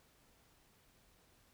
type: silence
effects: pink hiss -69 dBFS RMS until 1.53 s